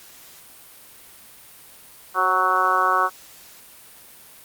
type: harmonic tone with a mistuned harmonic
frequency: 185.7 Hz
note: F#3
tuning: 7 cents sharp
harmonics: 2 / 3 / 4 / 5 / 6 / 7 / 8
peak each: -31 / -30 / -26 / -27 / -20 / -22 / -25 dBFS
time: 2.14-3.1 s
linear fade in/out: 50 ms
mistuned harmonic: 3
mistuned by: -32 cents
effects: white hiss -46 dBFS RMS until 4.44 s + Opus 48 kbps